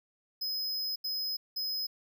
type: tone bursts at uneven times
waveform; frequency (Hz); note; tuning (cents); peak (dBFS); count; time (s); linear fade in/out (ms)
square; 5070; D#8; +32; -32; 3; 0.41-0.96 / 1.04-1.37 / 1.56-1.87; 10
effects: none

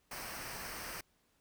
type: noise with comb filter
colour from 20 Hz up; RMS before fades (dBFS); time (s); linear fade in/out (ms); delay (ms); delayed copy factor
pink; -44; 0.11-1.01; 5; 0.28; -0.6
effects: pink hiss -74 dBFS RMS until 1.4 s

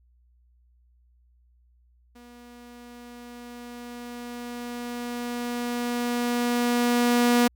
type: tone with level ramp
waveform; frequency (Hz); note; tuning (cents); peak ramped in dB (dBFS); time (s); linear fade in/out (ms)
sawtooth; 241.2; B3; -41; -43 to -13; 2.15-7.48; 10
effects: added 60 Hz sine -58 dBFS peak until 7.55 s

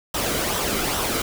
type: noise with flanger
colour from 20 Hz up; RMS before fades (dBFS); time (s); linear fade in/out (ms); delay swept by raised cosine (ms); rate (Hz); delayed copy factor
pink; -24; 0.14-1.22; 5; 0.43 to 1.16; 2.4; -0.5
effects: none

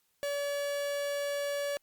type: tone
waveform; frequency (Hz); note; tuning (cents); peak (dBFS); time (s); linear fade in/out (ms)
45% pulse; 571; D5; -49; -31; 0.23-1.77; 0
effects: white hiss -74 dBFS RMS until 1.82 s + Opus 48 kbps

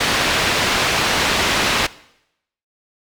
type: low-pass noise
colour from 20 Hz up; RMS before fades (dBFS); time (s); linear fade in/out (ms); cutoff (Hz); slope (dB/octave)
white; -18; 0-1.87; 10; 3400; 12
effects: noise-tail reverb RT60 0.8 s tail -20 dB re dry

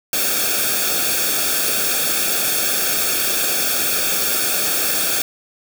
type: noise with comb filter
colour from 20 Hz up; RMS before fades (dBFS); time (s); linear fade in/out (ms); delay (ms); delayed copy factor
white; -19; 0.13-5.22; 2; 1; -0.8
effects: none

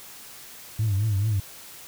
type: tone with vibrato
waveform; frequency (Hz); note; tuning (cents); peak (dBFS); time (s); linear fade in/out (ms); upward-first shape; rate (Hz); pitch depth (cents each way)
sine; 103.4; G#2; -7; -19; 0.79-1.4; 5; triangle; 4.6; 160
effects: tanh soft clip ceiling -18 dBFS + white hiss -44 dBFS RMS until 1.87 s

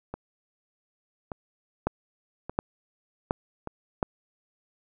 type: two click trains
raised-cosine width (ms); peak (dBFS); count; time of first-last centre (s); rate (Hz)
1; -20 / -10; 4 / 4; 0.14-3.674 / 1.87-4.028; 0.849 / 1.39
effects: none

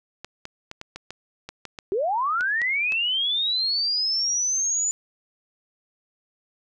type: clicks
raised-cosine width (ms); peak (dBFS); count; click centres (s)
0.2; -18; 12; 0.246 / 0.454 / 0.714 / 0.814 / 0.96 / 1.106 / 1.49 / 1.653 / 1.788 / 2.409 / 2.617 / 2.922
type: linear sweep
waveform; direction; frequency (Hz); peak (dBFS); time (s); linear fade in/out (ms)
sine; up; 361.3 to 7030; -21; 1.92-4.91; 0
effects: none

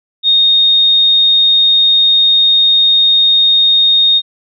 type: tone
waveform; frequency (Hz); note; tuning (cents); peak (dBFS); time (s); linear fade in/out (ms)
sine; 3700; A#7; -14; -6; 0.23-4.22; 50
effects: none

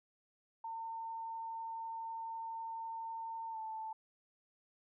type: tone with pitch glide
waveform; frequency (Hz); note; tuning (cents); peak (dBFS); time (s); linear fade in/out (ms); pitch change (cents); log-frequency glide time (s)
sine; 906 to 881.7; A#5 to A5; -50 to +3; -40; 0.64-3.93; 5; -47; 3.51-3.58
effects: none

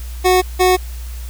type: tone pair in turn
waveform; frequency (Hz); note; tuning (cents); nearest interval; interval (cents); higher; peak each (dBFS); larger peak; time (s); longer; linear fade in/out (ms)
25% pulse; 367.7 / 367.7; F#4 / F#4; -11 / -11; unison; 0; neither; -6; neither; 0.24-0.42 / 0.59-0.77; neither; 20
effects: added 60 Hz sine -25 dBFS peak until 1.29 s + white hiss -40 dBFS RMS until 1.29 s

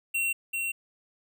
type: tone with echo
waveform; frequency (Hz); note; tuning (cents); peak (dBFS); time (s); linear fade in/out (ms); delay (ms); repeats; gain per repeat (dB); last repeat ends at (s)
square; 2731; F7; -39; -26; 0.14-0.33; 10; 390; 1; -3; 0.72
effects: none

